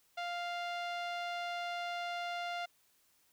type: tone with low-pass filter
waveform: sawtooth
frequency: 698.5 Hz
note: F5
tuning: in tune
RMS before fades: -39 dBFS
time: 0.17-2.66 s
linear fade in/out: 10 ms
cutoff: 3600 Hz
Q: 1.2
effects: white hiss -71 dBFS RMS until 3.32 s